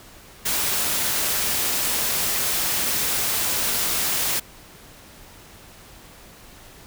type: noise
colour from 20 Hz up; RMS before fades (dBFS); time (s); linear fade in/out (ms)
white; -23; 0.45-4.4; 10
effects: pink hiss -46 dBFS RMS until 6.86 s